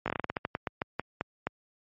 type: slowing click train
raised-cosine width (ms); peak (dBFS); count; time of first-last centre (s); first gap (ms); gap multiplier
0.5; -14; 16; 0.06-1.47; 18; 1.21
effects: high-pass 80 Hz 12 dB/octave + MP3 32 kbps